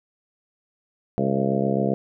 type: harmonic tone with a mistuned harmonic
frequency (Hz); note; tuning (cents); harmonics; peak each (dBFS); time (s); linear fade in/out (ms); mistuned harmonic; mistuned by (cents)
67.7; C#2; -40; 2 / 3 / 4 / 5 / 6 / 7 / 8 / 9 / 10; -28 / -24 / -30 / -30 / -28 / -28 / -31 / -35 / -29; 1.18-1.94; 0; 9; -20
effects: none

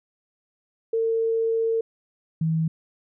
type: tone pair in turn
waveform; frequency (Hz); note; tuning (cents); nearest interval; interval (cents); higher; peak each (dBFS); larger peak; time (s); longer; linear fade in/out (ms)
sine; 452.6 / 160.95; A4 / E3; +49 / -41; octave + tritone; 1790; first; -20; neither; 0.93-1.81 / 2.41-2.68; first; 5
effects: none

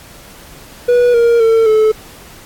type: tone with pitch steps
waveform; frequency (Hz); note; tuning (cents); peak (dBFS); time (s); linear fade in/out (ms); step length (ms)
triangle; 486.9 / 468.7 / 451.2 / 434.3; B4 / A#4 / A4 / A4; -25 / +9 / +44 / -23; -5; 0.88-1.92; 10; 260
effects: pink hiss -38 dBFS RMS until 2.45 s + AAC 64 kbps

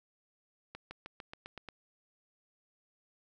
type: accelerating click train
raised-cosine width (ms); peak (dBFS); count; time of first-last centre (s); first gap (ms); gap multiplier
0.3; -28; 8; 0.75-1.687; 160; 0.94
effects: none

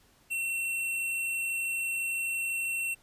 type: tone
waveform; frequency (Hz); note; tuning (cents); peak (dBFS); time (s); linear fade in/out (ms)
square; 2713; E7; +49; -30; 0.3-2.95; 20
effects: pink hiss -63 dBFS RMS until 3.02 s + resampled to 32000 Hz

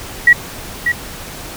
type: tone with echo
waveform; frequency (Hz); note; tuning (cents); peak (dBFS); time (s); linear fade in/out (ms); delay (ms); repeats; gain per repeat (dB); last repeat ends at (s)
sine; 1923; B6; -47; -3; 0.27-0.33; 5; 590; 1; -8; 0.92
effects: pink hiss -30 dBFS RMS until 1.56 s

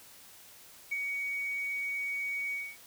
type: tone with ADSR envelope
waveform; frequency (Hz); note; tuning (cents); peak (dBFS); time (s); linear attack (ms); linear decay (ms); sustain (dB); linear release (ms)
sine; 2246; C#7; +22; -27; 0.91-2.77; 15; 28; -4; 240
effects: tanh soft clip ceiling -26 dBFS + white hiss -54 dBFS RMS until 2.86 s

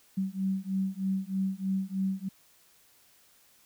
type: beating tone pair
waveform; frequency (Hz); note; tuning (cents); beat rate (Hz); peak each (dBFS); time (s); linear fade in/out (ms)
sine; 190 / 193.2; F#3 / G3; +46 / -25; 3.2; -31; 0.17-2.29; 10
effects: white hiss -62 dBFS RMS until 3.65 s

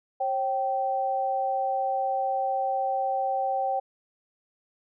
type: tone pair together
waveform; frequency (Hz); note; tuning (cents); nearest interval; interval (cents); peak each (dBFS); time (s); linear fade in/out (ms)
sine; 540 / 775.9; C#5 / G5; -45 / -18; tritone; 627; -30 / -25; 0.2-3.8; 10
effects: none

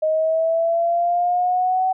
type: linear sweep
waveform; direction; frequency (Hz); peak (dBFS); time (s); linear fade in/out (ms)
sine; up; 622.3 to 755; -16; 0.02-1.93; 10
effects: none

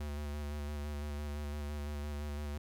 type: tone with vibrato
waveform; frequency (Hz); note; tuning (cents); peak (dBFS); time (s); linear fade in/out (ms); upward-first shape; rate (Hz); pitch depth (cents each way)
square; 73.42; D2; 0; -38; 0-2.58; 5; square; 5.9; 21
effects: 13-bit

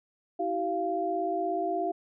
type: tone cluster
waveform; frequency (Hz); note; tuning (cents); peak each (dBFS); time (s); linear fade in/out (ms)
sine; 323.6 / 380.3 / 693; E4 / F#4 / F5; -32 / +48 / -14; -34 / -32 / -29; 0.39-1.92; 10
effects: none

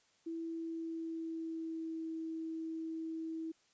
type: tone with pitch glide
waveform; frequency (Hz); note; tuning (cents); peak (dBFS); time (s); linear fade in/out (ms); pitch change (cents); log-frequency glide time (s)
sine; 329.6 to 323.4; E4 to E4; 0 to -33; -38; 0.26-3.52; 10; -33; 0.4-2.09
effects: white hiss -71 dBFS RMS until 3.73 s + resampled to 16000 Hz

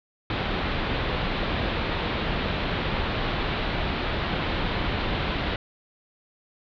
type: low-pass noise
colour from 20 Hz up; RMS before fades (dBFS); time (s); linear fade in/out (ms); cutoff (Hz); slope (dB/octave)
pink; -27; 0.3-5.56; 2; 4000; 48
effects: none

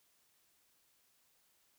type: silence
effects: white hiss -73 dBFS RMS until 1.78 s

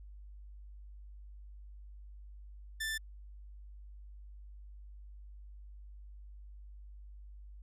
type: tone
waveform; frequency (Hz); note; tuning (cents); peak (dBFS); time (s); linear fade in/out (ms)
sawtooth; 1768; A6; +8; -31; 2.8-2.98; 10
effects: added 50 Hz sine -48 dBFS peak until 7.62 s + resampled to 32000 Hz

